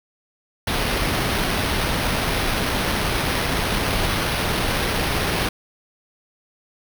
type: noise with sample-and-hold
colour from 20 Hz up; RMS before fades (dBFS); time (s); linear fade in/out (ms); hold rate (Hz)
pink; -22; 0.67-5.49; 5; 7350
effects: none